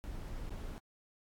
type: noise with dropouts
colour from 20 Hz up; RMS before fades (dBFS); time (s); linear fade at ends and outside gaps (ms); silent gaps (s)
brown; -42; 0.04-0.78; 0; 0.495-0.506
effects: AAC 64 kbps